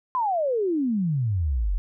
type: exponential sweep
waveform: sine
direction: down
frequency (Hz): 1046.5 to 41.2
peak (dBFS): -21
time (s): 0.15-1.78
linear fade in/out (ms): 0
effects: none